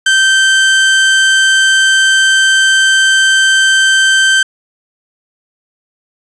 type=tone; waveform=30% pulse; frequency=1556 Hz; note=G6; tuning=13 cents flat; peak=-4 dBFS; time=0.06-4.43 s; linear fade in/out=5 ms; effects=resampled to 22050 Hz + 7-bit